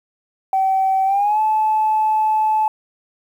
sine tone with pitch glide, 767 to 865.9 Hz, G5 to A5, -38 to -28 cents, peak -13 dBFS, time 0.53-2.68 s, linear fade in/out 2 ms, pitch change +210 cents, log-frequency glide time 1.05-1.4 s, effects tanh soft clip ceiling -9 dBFS + 8-bit

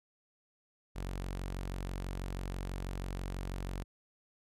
sawtooth tone, 46.14 Hz, F#1, 4 cents flat, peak -33 dBFS, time 0.95-3.84 s, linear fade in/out 20 ms, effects resampled to 32000 Hz

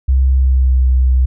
sine tone with pitch glide, 65.7 to 63.94 Hz, C2 to C2, +8 to -39 cents, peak -8 dBFS, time 0.08-1.26 s, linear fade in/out 10 ms, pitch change -47 cents, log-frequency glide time 0.35-0.8 s, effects none

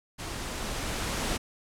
pink noise with level ramp, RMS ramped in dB -37 to -29 dBFS, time 0.18-1.38 s, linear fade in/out 20 ms, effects low-pass 10000 Hz 12 dB/octave

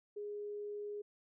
sine tone, 413.8 Hz, G#4, 6 cents flat, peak -40 dBFS, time 0.16-1.02 s, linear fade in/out 10 ms, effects none

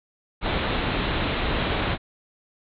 pink low-pass noise, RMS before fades -25 dBFS, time 0.41-1.98 s, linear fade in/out 50 ms, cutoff 4000 Hz, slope 96 dB/octave, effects none

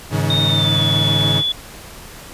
40% pulse chord, Ab suspended fourth, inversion none, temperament equal with one note detuned, 103.83 / 138.59 / 159.29 Hz, Ab2 / Db3 / Eb3, 0 / 0 / +41 cents, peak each -20 dBFS, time 0.1-1.43 s, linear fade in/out 50 ms
sine tone with pitch glide, 3679 to 3433 Hz, A#7 to A7, -24 to -43 cents, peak -16 dBFS, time 0.3-1.52 s, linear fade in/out 2 ms, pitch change -119 cents, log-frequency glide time 0.45-0.83 s
effects pink hiss -37 dBFS RMS until 2.33 s + resampled to 32000 Hz

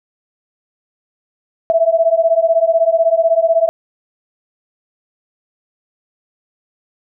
sine beating tone pair, 652 / 668 Hz, E5 / E5, -19 / +23 cents, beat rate 16 Hz, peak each -13 dBFS, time 1.7-3.69 s, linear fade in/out 0 ms, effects none

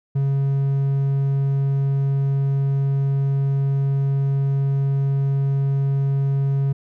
triangle tone, 137.8 Hz, C#3, 10 cents flat, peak -15 dBFS, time 0.15-6.73 s, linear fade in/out 10 ms, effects none

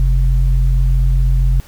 sine tone pair together, 46.25 / 130.81 Hz, F#1 / C3, 0 / 0 cents, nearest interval octave + tritone, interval 1800 cents, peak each -10 / -18 dBFS, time 0-1.6 s, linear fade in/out 0 ms, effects pink hiss -43 dBFS RMS until 1.67 s

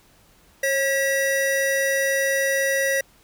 square tone pair together, 543 / 1935 Hz, C#5 / B6, -36 / -36 cents, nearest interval octave + minor seventh, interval 2200 cents, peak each -23 dBFS, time 0.63-3.01 s, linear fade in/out 5 ms, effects pink hiss -56 dBFS RMS until 3.23 s

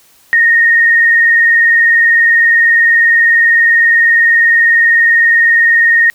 sine tone with vibrato, 1852 Hz, A#6, 12 cents flat, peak -5 dBFS, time 0.33-6.1 s, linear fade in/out 0 ms, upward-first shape sine, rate 20 Hz, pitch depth 30 cents each way, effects white hiss -47 dBFS RMS until 6.14 s

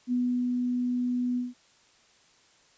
sine tone with ADSR envelope, 246.9 Hz, B3, in tune, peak -23 dBFS, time 0.07-1.54 s, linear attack 52 ms, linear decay 350 ms, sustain -2 dB, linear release 170 ms, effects white hiss -61 dBFS RMS until 2.77 s + resampled to 16000 Hz

